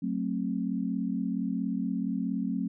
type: chord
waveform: sine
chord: F# diminished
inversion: none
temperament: just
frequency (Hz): 185 / 222 / 266.4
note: F#3 / A3 / C4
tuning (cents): 0 / +16 / +31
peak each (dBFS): -32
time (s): 0.02-2.68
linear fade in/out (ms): 10
effects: none